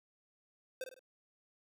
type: tone with echo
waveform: square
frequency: 517 Hz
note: C5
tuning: 21 cents flat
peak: -38 dBFS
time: 0.81-0.84 s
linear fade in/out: 2 ms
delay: 51 ms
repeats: 3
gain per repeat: -7 dB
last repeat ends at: 0.993 s
effects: none

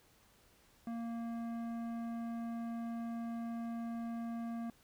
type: tone with tanh clipping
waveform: triangle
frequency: 231.7 Hz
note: A#3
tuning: 10 cents flat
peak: -40 dBFS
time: 0.87-4.7 s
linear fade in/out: 2 ms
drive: 17 dB
effects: pink hiss -67 dBFS RMS until 4.83 s

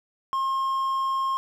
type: tone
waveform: triangle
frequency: 1070 Hz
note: C6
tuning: 38 cents sharp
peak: -21 dBFS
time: 0.33-1.37 s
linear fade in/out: 0 ms
effects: none

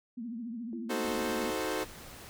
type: tone with vibrato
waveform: sine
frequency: 233.1 Hz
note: A#3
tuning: in tune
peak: -36 dBFS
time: 0.17-1.51 s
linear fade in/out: 10 ms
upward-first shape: triangle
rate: 14 Hz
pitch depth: 140 cents each way
type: tone with exponential decay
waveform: sine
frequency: 337 Hz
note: E4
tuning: 38 cents sharp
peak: -39 dBFS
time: 0.73-1.42 s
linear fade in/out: 1 ms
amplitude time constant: 150 ms
type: chord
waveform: sawtooth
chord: D# diminished seventh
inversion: none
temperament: equal with one note detuned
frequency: 313.5 / 370 / 440 / 523.3 Hz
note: D#4 / F#4 / A4 / C5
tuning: +13 / 0 / 0 / 0 cents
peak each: -33 dBFS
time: 0.89-1.85 s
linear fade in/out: 20 ms
type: noise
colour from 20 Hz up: pink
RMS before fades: -48 dBFS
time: 1.04-2.29 s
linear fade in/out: 0 ms
effects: none

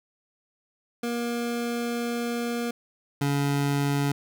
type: tone pair in turn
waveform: 25% pulse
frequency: 237.1 / 141.67 Hz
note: A#3 / C#3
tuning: +30 / +38 cents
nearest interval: major sixth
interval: 892 cents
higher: first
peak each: -23 / -19 dBFS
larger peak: second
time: 1.03-2.71 / 3.21-4.12 s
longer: first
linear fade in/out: 5 ms
effects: none

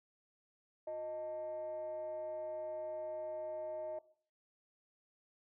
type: tone with frequency modulation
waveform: sine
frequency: 622.3 Hz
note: D#5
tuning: in tune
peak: -38 dBFS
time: 0.87-3.99 s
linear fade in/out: 5 ms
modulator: 266 Hz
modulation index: 0.41
effects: noise-tail reverb RT60 0.5 s tail -18 dB re dry + tanh soft clip ceiling -34 dBFS

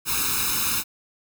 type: noise with comb filter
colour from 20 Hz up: white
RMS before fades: -24 dBFS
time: 0.05-0.84 s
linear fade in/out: 50 ms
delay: 0.77 ms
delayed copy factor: +1
effects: none

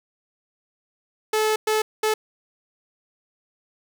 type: tone bursts at uneven times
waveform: sawtooth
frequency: 432.6 Hz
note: A4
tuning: 29 cents flat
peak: -15 dBFS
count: 3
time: 1.33-1.56 / 1.67-1.82 / 2.03-2.14 s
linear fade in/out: 5 ms
effects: none

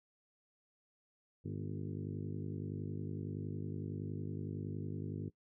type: harmonic tone with a mistuned harmonic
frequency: 50.8 Hz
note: G#1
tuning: 38 cents flat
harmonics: 2 / 3 / 4 / 5 / 6 / 7 / 8 / 9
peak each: -43 / -43 / -50 / -48 / -49 / -50 / -54 / -57 dBFS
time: 1.44-5.3 s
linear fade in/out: 20 ms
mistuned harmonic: 5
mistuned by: -54 cents
effects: noise-tail reverb RT60 0.1 s tail -20 dB re dry

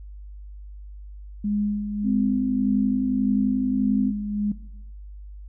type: tone with tremolo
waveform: sine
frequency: 206.9 Hz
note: G#3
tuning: 6 cents flat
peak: -20 dBFS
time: 1.44-4.52 s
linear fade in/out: 5 ms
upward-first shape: sine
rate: 1.7 Hz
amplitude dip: 55%
type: tone with vibrato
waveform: sine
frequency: 258.3 Hz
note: C4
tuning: 22 cents flat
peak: -22 dBFS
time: 2.03-4.13 s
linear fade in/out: 50 ms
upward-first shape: square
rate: 5.3 Hz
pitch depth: 10 cents each way
effects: noise-tail reverb RT60 0.9 s tail -17 dB re dry + added 50 Hz sine -37 dBFS peak until 5.48 s

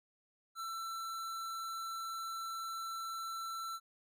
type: tone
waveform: square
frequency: 1339 Hz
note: E6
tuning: 27 cents sharp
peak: -40 dBFS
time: 0.55-3.8 s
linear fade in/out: 50 ms
effects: none

